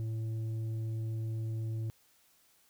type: tone with tanh clipping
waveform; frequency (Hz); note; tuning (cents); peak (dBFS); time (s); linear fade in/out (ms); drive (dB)
sine; 111.5; A2; +23; -34; 0-1.9; 0; 6
effects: white hiss -67 dBFS RMS until 2.69 s